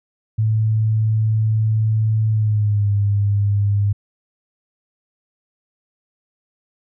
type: tone with pitch glide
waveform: sine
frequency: 109.5 to 101.58 Hz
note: A2 to G#2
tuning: -8 to -38 cents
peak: -14 dBFS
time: 0.38-3.93 s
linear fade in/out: 10 ms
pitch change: -130 cents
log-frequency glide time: 2.29-2.9 s
effects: none